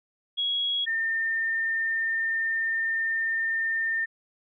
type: tone pair in turn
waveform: sine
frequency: 3322 / 1809.2 Hz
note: G#7 / A6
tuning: 0 / +48 cents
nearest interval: major seventh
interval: 1052 cents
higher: first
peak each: -24 dBFS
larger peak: neither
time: 0.37-0.86 / 0.86-4.06 s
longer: second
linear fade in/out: 20 ms
effects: none